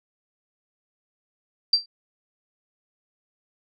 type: tone with exponential decay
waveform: sine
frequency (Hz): 4699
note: D8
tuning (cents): 0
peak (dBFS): -11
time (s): 1.73-1.86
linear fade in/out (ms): 5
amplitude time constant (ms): 27
effects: none